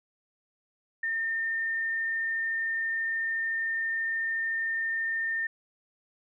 sine tone, 1813 Hz, A#6, 49 cents flat, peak -27 dBFS, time 1.03-5.47 s, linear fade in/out 5 ms, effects none

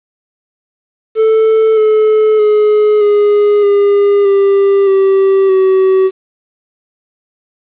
triangle tone with pitch steps, 440.9 / 431.6 / 422.5 / 413.5 / 404.8 / 396.2 / 387.8 / 379.6 Hz, A4 / A4 / G#4 / G#4 / G#4 / G4 / G4 / F#4, +4 / -33 / +30 / -8 / -44 / +18 / -19 / +44 cents, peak -4 dBFS, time 1.15-6.11 s, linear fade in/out 50 ms, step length 620 ms, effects resampled to 8000 Hz + 7-bit

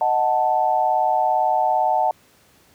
sine chord, D# diminished, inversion none, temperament equal, 622.3 / 740 / 880 Hz, D#5 / F#5 / A5, 0 / 0 / 0 cents, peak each -24 / -19 / -20 dBFS, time 0.01-2.11 s, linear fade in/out 2 ms, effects pink hiss -55 dBFS RMS until 2.74 s + high-pass 80 Hz 12 dB/octave

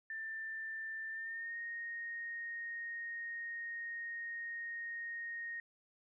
sine tone with pitch glide, 1781 to 1860.9 Hz, A6 to A#6, +21 to -3 cents, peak -40 dBFS, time 0.1-5.6 s, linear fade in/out 2 ms, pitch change +76 cents, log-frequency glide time 1.1-1.57 s, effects none

